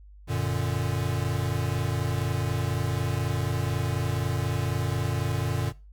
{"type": "chord", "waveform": "square", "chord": "Gb augmented", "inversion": "none", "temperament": "equal", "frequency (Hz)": [92.5, 116.54, 146.83], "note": ["Gb2", "Bb2", "D3"], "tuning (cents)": [0, 0, 0], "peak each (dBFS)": [-31, -30, -31], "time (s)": [0.27, 5.73], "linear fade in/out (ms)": 50, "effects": ["noise-tail reverb RT60 0.3 s tail -20 dB re dry", "added 50 Hz sine -46 dBFS peak until 5.92 s"]}